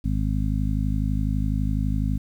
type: harmonic tone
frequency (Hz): 52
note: G#1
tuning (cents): +3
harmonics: 1 / 2 / 3 / 4 / 5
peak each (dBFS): -24 / -27 / -29 / -30 / -31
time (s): 0.04-2.18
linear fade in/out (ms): 10
effects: 9-bit